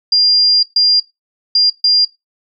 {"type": "tone bursts at uneven times", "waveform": "sine", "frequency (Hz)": 4800, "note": "D8", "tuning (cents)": 37, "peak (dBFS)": -7, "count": 4, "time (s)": [[0.12, 0.63], [0.76, 1], [1.55, 1.7], [1.84, 2.05]], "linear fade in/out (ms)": 5, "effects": ["noise-tail reverb RT60 0.2 s tail -21 dB re dry"]}